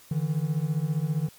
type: beating tone pair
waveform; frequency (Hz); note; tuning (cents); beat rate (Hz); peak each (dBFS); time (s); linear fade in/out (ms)
triangle; 146.83 / 161.83; D3 / E3; 0 / -32; 15; -25; 0.11-1.29; 5
effects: white hiss -53 dBFS RMS until 1.38 s + MP3 96 kbps